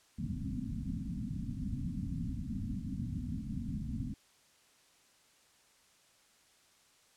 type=low-pass noise; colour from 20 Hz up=white; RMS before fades=-38 dBFS; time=0.18-4.14 s; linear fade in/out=5 ms; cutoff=270 Hz; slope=96 dB/octave; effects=white hiss -66 dBFS RMS until 7.16 s + low-pass 9000 Hz 12 dB/octave